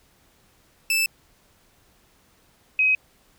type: tone pair in turn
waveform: sawtooth / sine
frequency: 2637 / 2531 Hz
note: E7 / D#7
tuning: 0 / +29 cents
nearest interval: minor second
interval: 71 cents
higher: first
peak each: -16 dBFS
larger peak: neither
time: 0.9-1.06 / 2.79-2.95 s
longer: neither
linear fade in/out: 2 ms
effects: pink hiss -60 dBFS RMS until 3.38 s